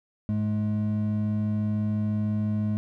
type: tone pair together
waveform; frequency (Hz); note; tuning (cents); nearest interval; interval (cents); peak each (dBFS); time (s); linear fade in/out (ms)
triangle; 106 / 212; G#2 / G#3; +36 / +36; octave; 1200; -25 / -24; 0.29-2.77; 0
effects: none